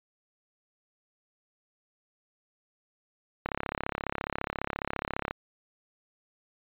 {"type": "click train", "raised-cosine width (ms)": 0.5, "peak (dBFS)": -15, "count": 65, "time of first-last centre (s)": [3.46, 5.31], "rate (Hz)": 34.6, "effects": ["resampled to 8000 Hz"]}